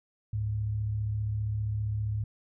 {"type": "tone pair together", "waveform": "sine", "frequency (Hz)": [71, 106.08], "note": ["C#2", "G#2"], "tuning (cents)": [42, 37], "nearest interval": "perfect fifth", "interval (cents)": 695, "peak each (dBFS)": [-38, -28], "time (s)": [0.33, 2.24], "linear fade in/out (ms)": 5, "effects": []}